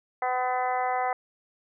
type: harmonic tone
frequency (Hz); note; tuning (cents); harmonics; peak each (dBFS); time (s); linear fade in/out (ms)
252.4; B3; +38; 2 / 3 / 4 / 5 / 6 / 7 / 8; -34 / -26 / -33 / -35 / -41 / -41 / -37; 0.22-1.13; 2
effects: none